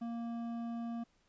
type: tone with hard clipping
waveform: triangle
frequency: 233.1 Hz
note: A#3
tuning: in tune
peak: -39 dBFS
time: 0.01-1.04 s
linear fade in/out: 10 ms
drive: 13 dB
effects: pink hiss -73 dBFS RMS until 1.28 s + resampled to 16000 Hz